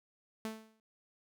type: tone with exponential decay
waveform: sawtooth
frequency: 220 Hz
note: A3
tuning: in tune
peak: -31 dBFS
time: 0.45-0.8 s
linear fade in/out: 0 ms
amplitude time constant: 75 ms
effects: none